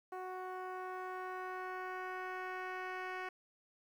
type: tone with low-pass filter sweep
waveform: 10% pulse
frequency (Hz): 370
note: F#4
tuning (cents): 0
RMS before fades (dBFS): -43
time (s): 0.12-3.29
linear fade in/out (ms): 5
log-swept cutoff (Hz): 930 to 2400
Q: 1.1
effects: 11-bit